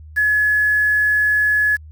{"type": "tone with quantisation", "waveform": "sine", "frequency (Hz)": 1700, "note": "G#6", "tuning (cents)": 40, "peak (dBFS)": -13, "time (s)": [0.16, 1.77], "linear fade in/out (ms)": 20, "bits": 6, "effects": ["added 77 Hz sine -36 dBFS peak until 1.91 s"]}